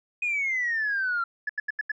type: exponential sweep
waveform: sine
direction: down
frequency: 2497 to 1358 Hz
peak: -23 dBFS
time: 0.22-1.24 s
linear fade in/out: 5 ms
type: tone bursts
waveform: sine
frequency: 1713 Hz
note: A6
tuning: 47 cents flat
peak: -24 dBFS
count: 5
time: 1.47-1.918 s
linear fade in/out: 5 ms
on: 24 ms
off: 82 ms
effects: tanh soft clip ceiling -20 dBFS